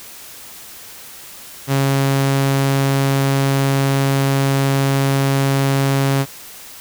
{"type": "tone", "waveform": "sawtooth", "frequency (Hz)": 137, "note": "C#3", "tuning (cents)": -20, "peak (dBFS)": -10, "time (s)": [1.67, 6.26], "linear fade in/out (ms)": 50, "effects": ["white hiss -37 dBFS RMS until 6.8 s"]}